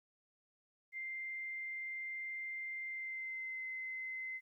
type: tone with pitch glide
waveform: sine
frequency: 2093 to 2057 Hz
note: C7 to C7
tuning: 0 to -30 cents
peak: -40 dBFS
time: 0.92-4.41 s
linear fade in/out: 50 ms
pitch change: -30 cents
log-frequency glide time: 2.86-3.66 s
effects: 13-bit

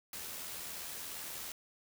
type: noise with amplitude modulation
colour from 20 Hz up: white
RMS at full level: -42 dBFS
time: 0.13-1.52 s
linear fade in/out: 2 ms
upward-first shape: sine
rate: 80.2 Hz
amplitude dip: 35%
effects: none

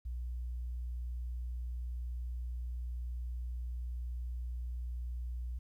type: tone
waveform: sine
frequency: 60.5 Hz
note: B1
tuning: 35 cents flat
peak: -35 dBFS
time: 0.05-5.59 s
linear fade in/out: 10 ms
effects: tanh soft clip ceiling -33 dBFS + 12-bit

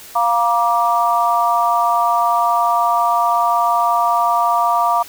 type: chord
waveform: sine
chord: Bb major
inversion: second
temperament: equal with one note detuned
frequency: 698.5 / 949.2 / 1174.7 Hz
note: F5 / Bb5 / D6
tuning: 0 / +31 / 0 cents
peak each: -17 dBFS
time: 0.15-5.03 s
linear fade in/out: 10 ms
effects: white hiss -38 dBFS RMS until 5.08 s

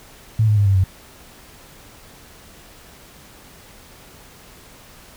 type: tone with pitch steps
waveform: sine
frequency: 110 / 105.76 / 101.69 / 97.77 / 94.01 Hz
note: A2 / G#2 / G#2 / G2 / F#2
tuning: 0 / +32 / -36 / -4 / +28 cents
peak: -12 dBFS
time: 0.39-0.84 s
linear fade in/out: 5 ms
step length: 90 ms
effects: pink hiss -45 dBFS RMS until 5.16 s

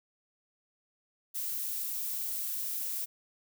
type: noise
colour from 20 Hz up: violet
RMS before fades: -35 dBFS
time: 1.34-3.06 s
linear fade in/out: 20 ms
effects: none

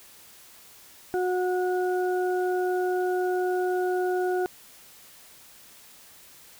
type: harmonic tone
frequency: 364.8 Hz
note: F#4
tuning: 24 cents flat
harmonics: 1 / 2 / 4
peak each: -24 / -30 / -36 dBFS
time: 1.14-4.46 s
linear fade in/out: 0 ms
effects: white hiss -51 dBFS RMS until 6.59 s

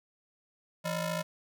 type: ring-modulated tone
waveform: sawtooth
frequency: 392 Hz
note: G4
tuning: in tune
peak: -24 dBFS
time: 0.84-1.23 s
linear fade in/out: 20 ms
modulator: 223 Hz
effects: none

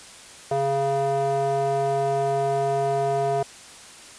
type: tone with band-pass filter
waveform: square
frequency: 137.9 Hz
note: C#3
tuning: 9 cents flat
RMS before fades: -23 dBFS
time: 0.51-3.43 s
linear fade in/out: 5 ms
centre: 590 Hz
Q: 7.9
effects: white hiss -44 dBFS RMS until 4.18 s + resampled to 22050 Hz

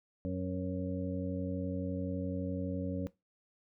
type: harmonic tone with a mistuned harmonic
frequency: 91.8 Hz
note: F#2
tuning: 13 cents flat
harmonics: 1 / 2 / 3 / 5 / 6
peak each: -39 / -37 / -38 / -44 / -42 dBFS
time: 0.25-3.07 s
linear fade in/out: 0 ms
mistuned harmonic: 5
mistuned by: +44 cents
effects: noise-tail reverb RT60 0.2 s tail -19 dB re dry

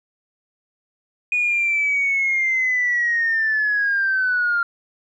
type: linear sweep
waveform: sine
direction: down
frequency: 2470 to 1387 Hz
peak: -16 dBFS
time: 1.32-4.63 s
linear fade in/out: 2 ms
effects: tanh soft clip ceiling -12 dBFS

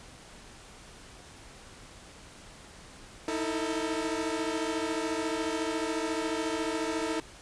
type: tone cluster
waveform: sawtooth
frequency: 313.5 / 327.6 / 447.7 Hz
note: D#4 / E4 / A4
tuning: +13 / -11 / +30 cents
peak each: -30 dBFS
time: 3.28-7.2 s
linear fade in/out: 2 ms
effects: pink hiss -50 dBFS RMS until 7.41 s + resampled to 22050 Hz

